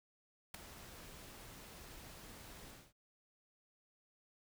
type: noise with ADSR envelope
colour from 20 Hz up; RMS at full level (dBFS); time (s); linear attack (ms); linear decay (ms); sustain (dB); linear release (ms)
pink; -41; 0.54-2.93; 5; 7; -13; 240
effects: none